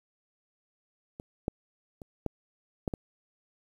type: clicks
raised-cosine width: 2 ms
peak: -27 / -15 / -30 / -17 / -16 / -19 dBFS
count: 6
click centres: 1.199 / 1.481 / 2.018 / 2.263 / 2.878 / 2.938 s
effects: 9-bit